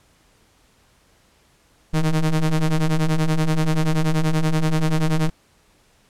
square ring-modulated tone, 77.78 Hz, D#2, in tune, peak -14 dBFS, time 1.93-5.3 s, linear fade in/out 10 ms, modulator 83 Hz, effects pink hiss -58 dBFS RMS until 6.09 s + low-pass 11000 Hz 12 dB/octave

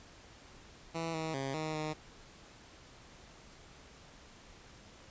10% pulse tone with pitch steps, 164.7 / 159.5 / 135.6 / 156.4 / 154.3 Hz, E3 / D#3 / C#3 / D#3 / D#3, -1 / +43 / -38 / +9 / -14 cents, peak -27 dBFS, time 0.94-1.94 s, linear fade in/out 20 ms, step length 200 ms, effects pink hiss -56 dBFS RMS until 5.1 s + resampled to 16000 Hz

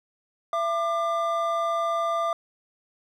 triangle tone pair together, 671.2 / 1195 Hz, E5 / D6, +31 / +30 cents, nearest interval minor seventh, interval 999 cents, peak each -24 dBFS, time 0.53-2.33 s, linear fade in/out 2 ms, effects none

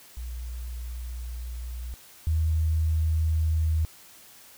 sine tone pair in turn, 60.4 / 79.47 Hz, B1 / D#2, -38 / +37 cents, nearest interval perfect fourth, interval 475 cents, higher second, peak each -32 / -21 dBFS, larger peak second, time 0.17-1.94 / 2.27-3.85 s, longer first, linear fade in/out 0 ms, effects white hiss -51 dBFS RMS until 4.57 s

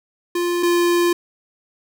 square tone pair in turn, 349.2 / 347.4 Hz, F4 / F4, 0 / -9 cents, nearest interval unison, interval 9 cents, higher first, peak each -19 / -15 dBFS, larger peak second, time 0.35-0.63 / 0.63-1.13 s, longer second, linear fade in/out 5 ms, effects none

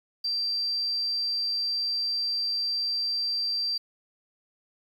triangle tone, 4699 Hz, D8, in tune, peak -22 dBFS, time 0.24-3.78 s, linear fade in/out 10 ms, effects tanh soft clip ceiling -24 dBFS + 9-bit

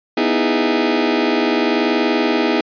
sawtooth chord, E major seventh, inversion second, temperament just, 247.2 / 309 / 329.6 / 412 Hz, B3 / D#4 / E4 / G#4, +2 / -12 / 0 / -14 cents, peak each -16 dBFS, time 0.17-2.61 s, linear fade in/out 5 ms, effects resampled to 11025 Hz

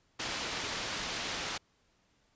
white low-pass noise, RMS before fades -37 dBFS, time 0.19-1.58 s, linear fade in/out 10 ms, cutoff 4700 Hz, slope 12 dB/octave, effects pink hiss -71 dBFS RMS until 2.35 s + resampled to 16000 Hz

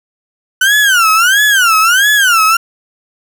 35% pulse tone with vibrato, 1480 Hz, F#6, in tune, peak -5 dBFS, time 0.61-2.57 s, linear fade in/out 5 ms, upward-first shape sine, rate 1.5 Hz, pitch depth 250 cents each way, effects none

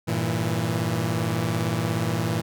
sawtooth chord, E diminished, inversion first, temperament equal with one note detuned, 98 / 115.4 / 164.81 Hz, G2 / Bb2 / E3, 0 / -17 / 0 cents, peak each -27 / -22 / -23 dBFS, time 0.07-2.42 s, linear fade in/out 20 ms, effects none

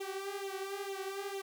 sawtooth tone with flanger, 392 Hz, G4, in tune, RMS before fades -40 dBFS, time 0-1.42 s, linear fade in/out 10 ms, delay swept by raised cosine 0.29 to 5.99 ms, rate 2.2 Hz, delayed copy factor +0.85, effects none

